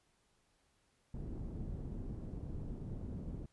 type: low-pass noise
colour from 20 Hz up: pink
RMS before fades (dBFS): -43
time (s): 1.14-3.46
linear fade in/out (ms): 2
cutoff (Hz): 260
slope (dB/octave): 12
effects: pink hiss -75 dBFS RMS until 3.52 s + resampled to 24000 Hz